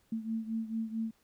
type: beating tone pair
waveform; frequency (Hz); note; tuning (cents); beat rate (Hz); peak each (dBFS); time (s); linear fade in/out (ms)
sine; 222.6 / 227.1; A3 / A#3; +20 / -45; 4.5; -34 / -38; 0.12-1.11; 5
effects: pink hiss -70 dBFS RMS until 1.23 s